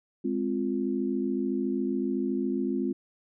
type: chord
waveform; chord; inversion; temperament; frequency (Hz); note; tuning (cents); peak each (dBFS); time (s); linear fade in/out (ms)
sine; F minor; first; equal; 207.7 / 261.6 / 349.2; Ab3 / C4 / F4; 0 / 0 / 0; -31 / -29 / -31; 0.24-2.93; 10
effects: none